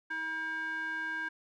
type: tone with band-pass filter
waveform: square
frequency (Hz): 320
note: D#4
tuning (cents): +49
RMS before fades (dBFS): -36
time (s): 0.1-1.29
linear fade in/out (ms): 10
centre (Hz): 1500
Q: 8.4
effects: none